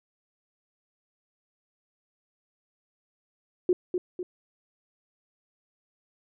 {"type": "tone with echo", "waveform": "sine", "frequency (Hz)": 360.4, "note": "F#4", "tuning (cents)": -45, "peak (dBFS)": -18, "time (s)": [3.69, 3.73], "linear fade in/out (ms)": 2, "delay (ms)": 250, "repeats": 2, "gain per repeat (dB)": -6, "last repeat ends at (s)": 4.23, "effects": []}